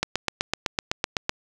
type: click train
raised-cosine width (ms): 0.2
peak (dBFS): -5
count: 11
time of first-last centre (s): 0.03-1.294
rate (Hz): 7.91
effects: none